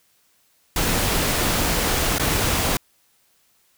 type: noise with dropouts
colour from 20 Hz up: pink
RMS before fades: -21 dBFS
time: 0.76-2.77 s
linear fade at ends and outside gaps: 2 ms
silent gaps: 2.184-2.196 s
effects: white hiss -62 dBFS RMS until 3.77 s